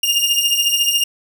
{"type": "beating tone pair", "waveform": "sawtooth", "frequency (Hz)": [2816, 2830], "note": ["F7", "F7"], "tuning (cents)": [14, 22], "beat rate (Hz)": 14, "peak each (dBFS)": -14, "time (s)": [0.03, 1.04], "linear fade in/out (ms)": 5, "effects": []}